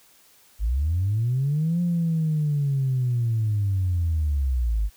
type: linear two-way sweep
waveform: sine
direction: up then down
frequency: 48.87 to 176.2 to 48.87 Hz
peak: -19 dBFS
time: 0.59-4.9 s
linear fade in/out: 50 ms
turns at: 1.81 s
effects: tanh soft clip ceiling -16 dBFS + white hiss -56 dBFS RMS until 4.96 s